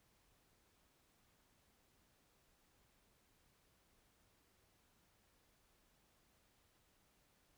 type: silence
effects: pink hiss -75 dBFS RMS until 7.57 s